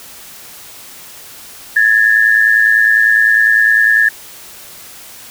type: tone pair together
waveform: sine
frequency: 1674 / 1783.9 Hz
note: G#6 / A6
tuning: +13 / +23 cents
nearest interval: minor second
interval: 110 cents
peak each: -10 dBFS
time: 1.76-4.09 s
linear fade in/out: 5 ms
effects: white hiss -35 dBFS RMS until 5.3 s